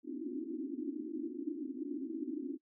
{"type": "band-pass noise", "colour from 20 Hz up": "pink", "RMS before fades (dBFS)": -40, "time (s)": [0.03, 2.58], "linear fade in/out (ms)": 50, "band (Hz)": [250, 350], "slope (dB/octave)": 96, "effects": ["noise-tail reverb RT60 0.1 s tail -22 dB re dry"]}